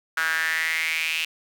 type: tone with high-pass filter sweep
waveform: sawtooth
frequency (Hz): 161.3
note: E3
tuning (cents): -37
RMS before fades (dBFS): -25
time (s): 0.17-1.25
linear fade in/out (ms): 5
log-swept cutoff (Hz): 1500 to 2700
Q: 6.5
effects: none